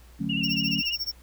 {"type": "chord", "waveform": "sine", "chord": "D major seventh", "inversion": "none", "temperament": "just", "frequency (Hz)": [146.83, 183.54, 220.2, 275.3], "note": ["D3", "F#3", "A3", "C#4"], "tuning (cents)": [0, -14, 2, -12], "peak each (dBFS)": [-34, -31, -31, -32], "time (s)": [0.19, 0.82], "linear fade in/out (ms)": 20}
{"type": "tone with vibrato", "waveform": "sine", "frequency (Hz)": 2794, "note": "F7", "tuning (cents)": 0, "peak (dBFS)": -27, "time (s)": [0.29, 0.96], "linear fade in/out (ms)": 10, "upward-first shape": "sine", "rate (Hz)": 13, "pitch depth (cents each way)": 62}
{"type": "tone with tremolo", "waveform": "square", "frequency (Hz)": 5470, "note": "F8", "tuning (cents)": -37, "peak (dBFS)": -26, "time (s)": [0.43, 1.12], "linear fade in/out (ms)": 10, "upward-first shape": "sine", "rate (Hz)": 14, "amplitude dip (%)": 95}
{"effects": ["added 60 Hz sine -49 dBFS peak until 1.22 s", "pink hiss -57 dBFS RMS until 1.22 s"]}